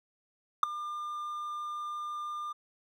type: tone with ADSR envelope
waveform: triangle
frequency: 1201 Hz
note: D6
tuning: 38 cents sharp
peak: -13 dBFS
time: 0.63-2.53 s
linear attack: 3 ms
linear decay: 7 ms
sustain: -20 dB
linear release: 13 ms
effects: none